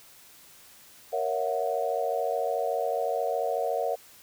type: chord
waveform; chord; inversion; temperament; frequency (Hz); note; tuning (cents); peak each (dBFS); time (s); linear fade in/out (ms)
sine; F# dominant seventh; first; equal with one note detuned; 466.2 / 554.4 / 659.3 / 733.2; A#4 / C#5 / E5 / F#5; 0 / 0 / 0 / -16; -31; 1.12-3.96; 20
effects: white hiss -53 dBFS RMS until 4.22 s